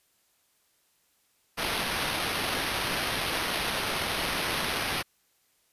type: noise with sample-and-hold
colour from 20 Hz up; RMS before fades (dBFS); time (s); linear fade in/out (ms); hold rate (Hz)
white; -30; 1.57-5.03; 20; 7350
effects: white hiss -69 dBFS RMS until 5.72 s + resampled to 32000 Hz